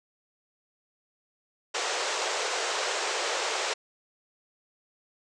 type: band-pass noise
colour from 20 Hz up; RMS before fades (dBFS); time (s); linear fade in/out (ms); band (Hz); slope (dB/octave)
pink; -30; 1.74-3.74; 10; 400 to 7900; 48
effects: resampled to 22050 Hz